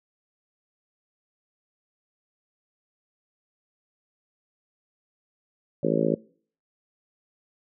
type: harmonic tone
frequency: 55 Hz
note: A1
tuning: in tune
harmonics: 3 / 4 / 5 / 6 / 7 / 8 / 9 / 10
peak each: -29 / -29 / -29 / -29 / -29 / -29 / -29 / -29 dBFS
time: 5.83-6.15 s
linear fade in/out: 5 ms
effects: noise-tail reverb RT60 0.5 s tail -23 dB re dry